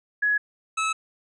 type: tone pair in turn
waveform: sine / 25% pulse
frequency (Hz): 1681 / 1298.7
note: G#6 / E6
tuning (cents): +20 / -26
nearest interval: major third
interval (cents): 446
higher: first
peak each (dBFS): -19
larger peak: neither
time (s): 0.22-0.38 / 0.77-0.93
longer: neither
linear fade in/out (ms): 10
effects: resampled to 22050 Hz